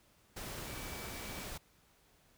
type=tone in noise; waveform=sine; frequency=2300 Hz; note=D7; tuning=37 cents flat; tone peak=-53 dBFS; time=0.66-1.45 s; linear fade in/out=10 ms; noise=pink; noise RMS=-44 dBFS; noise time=0.36-1.58 s; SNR=-12 dB; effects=pink hiss -68 dBFS RMS until 2.37 s